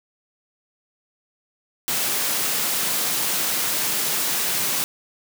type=high-pass noise; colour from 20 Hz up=white; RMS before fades=-23 dBFS; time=1.88-4.84 s; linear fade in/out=0 ms; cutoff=120 Hz; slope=96 dB/octave; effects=none